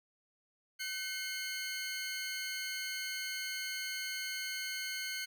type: tone pair together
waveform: 20% pulse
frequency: 1520 / 2150 Hz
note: F#6 / C7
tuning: +46 / +47 cents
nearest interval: tritone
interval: 601 cents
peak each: -36 / -34 dBFS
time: 0.79-5.26 s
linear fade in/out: 20 ms
effects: none